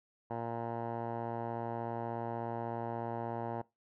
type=tone with low-pass filter; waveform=10% pulse; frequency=116.54 Hz; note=A#2; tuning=in tune; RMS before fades=-38 dBFS; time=0.3-3.62 s; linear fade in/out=10 ms; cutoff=950 Hz; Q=3.8; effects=noise-tail reverb RT60 0.2 s tail -20 dB re dry